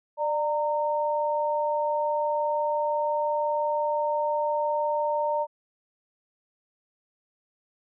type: tone pair together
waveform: sine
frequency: 594 / 919.8 Hz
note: D5 / A#5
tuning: +20 / -23 cents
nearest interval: minor sixth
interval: 757 cents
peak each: -26 dBFS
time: 0.17-5.47 s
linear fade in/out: 50 ms
effects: none